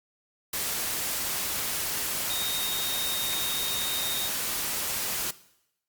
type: tone in noise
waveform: sine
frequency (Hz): 3715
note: A#7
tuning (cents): -7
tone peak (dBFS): -30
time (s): 2.3-4.28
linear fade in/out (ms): 5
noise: white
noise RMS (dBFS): -30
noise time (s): 0.53-5.31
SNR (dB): -3
effects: noise-tail reverb RT60 0.8 s tail -18 dB re dry + Opus 48 kbps